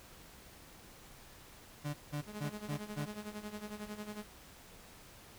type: tone bursts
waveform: 35% pulse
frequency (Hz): 146.83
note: D3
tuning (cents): 0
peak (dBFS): -34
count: 5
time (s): 1.84-3.06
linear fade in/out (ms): 20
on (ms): 100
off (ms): 180
type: tone with tremolo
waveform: sawtooth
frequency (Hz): 210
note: G#3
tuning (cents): +19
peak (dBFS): -36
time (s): 2.26-4.26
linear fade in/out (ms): 50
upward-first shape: sine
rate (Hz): 11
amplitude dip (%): 75
effects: pink hiss -56 dBFS RMS until 5.38 s